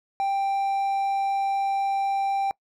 triangle tone, 787 Hz, G5, 7 cents sharp, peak -20 dBFS, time 0.2-2.51 s, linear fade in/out 0 ms, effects noise-tail reverb RT60 0.1 s tail -24 dB re dry

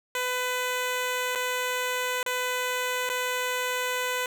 10% pulse tone with dropouts, 501 Hz, B4, 25 cents sharp, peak -18 dBFS, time 0.15-4.26 s, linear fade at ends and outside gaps 1 ms, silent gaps 1.351-1.356 / 2.229-2.262 / 3.091-3.098 s, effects none

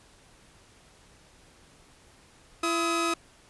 sawtooth tone pair together, 336.4 / 1270 Hz, E4 / D#6, +35 / +35 cents, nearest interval octave + major seventh, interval 2300 cents, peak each -24 dBFS, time 2.63-3.14 s, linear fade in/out 5 ms, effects pink hiss -57 dBFS RMS until 3.49 s + resampled to 24000 Hz

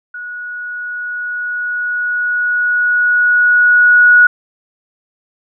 sine tone with level ramp, 1460 Hz, F#6, 24 cents flat, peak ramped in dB -24 to -3 dBFS, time 0.14-4.27 s, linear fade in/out 5 ms, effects none

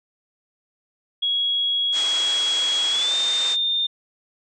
sine tone with pitch glide, 3322 to 3623 Hz, G#7 to A7, 0 to +50 cents, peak -19 dBFS, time 1.22-3.87 s, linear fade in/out 10 ms, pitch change +150 cents, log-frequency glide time 2.91-3.14 s
white low-pass noise, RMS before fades -31 dBFS, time 1.92-3.57 s, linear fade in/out 50 ms, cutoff 8300 Hz, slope 96 dB/octave
effects high-pass 400 Hz 12 dB/octave

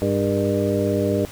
harmonic tone with a mistuned harmonic, 100 Hz, G2, 35 cents sharp, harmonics 1 / 2 / 3 / 4 / 5 / 6, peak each -25 / -25 / -25 / -25 / -25 / -25 dBFS, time 0.02-1.25 s, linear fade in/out 0 ms, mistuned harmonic 5, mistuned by -86 cents, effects pink hiss -40 dBFS RMS until 1.31 s

